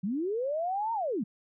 sine linear two-way sweep, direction up then down, 174.61 to 932.3 to 174.61 Hz, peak -28 dBFS, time 0.03-1.24 s, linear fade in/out 10 ms, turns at 0.93 s, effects none

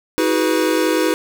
square chord, G# minor seventh, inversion second, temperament equal with one note detuned, 319.3 / 370 / 415.3 / 493.9 Hz, D#4 / F#4 / G#4 / B4, +45 / 0 / 0 / 0 cents, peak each -19 / -22 / -25 / -21 dBFS, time 0.18-1.14 s, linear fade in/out 0 ms, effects none

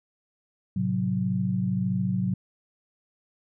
sine chord, F# diminished, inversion first, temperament equal with one note detuned, 110 / 131.65 / 185 Hz, A2 / C3 / F#3, 0 / +11 / 0 cents, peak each -30 / -30 / -25 dBFS, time 0.76-2.34 s, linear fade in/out 5 ms, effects none

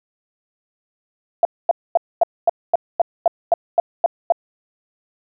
sine tone bursts, 681 Hz, F5, 44 cents flat, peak -9 dBFS, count 12, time 1.43-4.322 s, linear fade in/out 2 ms, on 21 ms, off 240 ms, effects none

